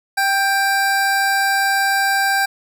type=tone pair together; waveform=square; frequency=784 / 1581.6 Hz; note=G5 / G6; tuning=0 / +15 cents; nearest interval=octave; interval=1215 cents; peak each=-19 / -18 dBFS; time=0.17-2.46 s; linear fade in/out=10 ms; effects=none